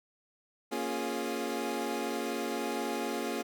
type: chord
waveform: 25% pulse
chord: Bb minor seventh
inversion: none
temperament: equal with one note detuned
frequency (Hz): 233.1 / 277.2 / 353.7 / 415.3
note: Bb3 / Db4 / F4 / Ab4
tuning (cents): 0 / 0 / +22 / 0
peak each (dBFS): -34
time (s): 0.71-3.43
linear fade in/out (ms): 20
effects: none